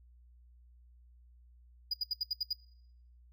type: tone bursts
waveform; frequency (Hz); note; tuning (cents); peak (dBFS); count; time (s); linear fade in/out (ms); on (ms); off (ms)
triangle; 4913; D#8; -23; -29; 7; 1.91-2.531; 5; 27; 72
effects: noise-tail reverb RT60 0.7 s tail -21 dB re dry + added 60 Hz sine -57 dBFS peak until 3.32 s